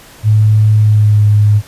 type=tone with pitch glide; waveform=sine; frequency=107.2 to 104.57 Hz; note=A2 to G#2; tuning=-45 to +12 cents; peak=-5 dBFS; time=0.23-1.62 s; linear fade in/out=50 ms; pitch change=-43 cents; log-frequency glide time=0.76-1.23 s; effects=pink hiss -38 dBFS RMS until 1.67 s + resampled to 32000 Hz